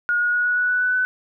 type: tone with pitch steps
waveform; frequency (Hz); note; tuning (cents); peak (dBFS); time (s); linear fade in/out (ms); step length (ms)
sine; 1437 / 1446.2 / 1455.4 / 1464.7 / 1474 / 1483.4 / 1492.8 / 1502.4; F6 / F#6 / F#6 / F#6 / F#6 / F#6 / F#6 / F#6; +49 / -40 / -29 / -18 / -7 / +4 / +15 / +26; -17; 0.09-1.05; 0; 120
effects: none